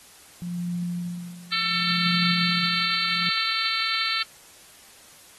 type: tone with tremolo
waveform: sine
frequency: 175.2 Hz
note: F3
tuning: 6 cents sharp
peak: -25 dBFS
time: 0.42-3.29 s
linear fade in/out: 0 ms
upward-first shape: sine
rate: 0.68 Hz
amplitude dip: 90%
type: harmonic tone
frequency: 446.5 Hz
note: A4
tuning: 25 cents sharp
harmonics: 3 / 4 / 5 / 6 / 7 / 8 / 9 / 10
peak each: -30 / -35 / -30 / -35 / -35 / -34 / -29 / -31 dBFS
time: 1.52-4.23 s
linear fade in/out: 5 ms
effects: white hiss -50 dBFS RMS until 5.38 s + AAC 32 kbps